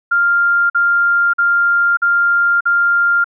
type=tone bursts; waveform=sine; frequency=1396.9 Hz; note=F6; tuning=in tune; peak=-10 dBFS; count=5; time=0.11-3.244 s; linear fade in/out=10 ms; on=590 ms; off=46 ms; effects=none